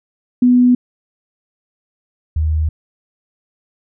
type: tone pair in turn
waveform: sine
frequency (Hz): 247.4 / 77.93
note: B3 / D#2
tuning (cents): +3 / +3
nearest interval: octave + minor sixth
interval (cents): 2000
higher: first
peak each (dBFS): -7 / -13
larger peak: first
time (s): 0.42-0.75 / 2.36-2.69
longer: neither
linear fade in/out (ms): 5
effects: none